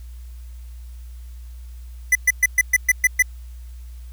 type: tone bursts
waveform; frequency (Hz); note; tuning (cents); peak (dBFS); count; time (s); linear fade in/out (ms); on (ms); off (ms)
square; 2000; B6; +21; -12; 8; 2.12-3.224; 5; 33; 120
effects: added 60 Hz sine -34 dBFS peak until 4.12 s + white hiss -56 dBFS RMS until 4.12 s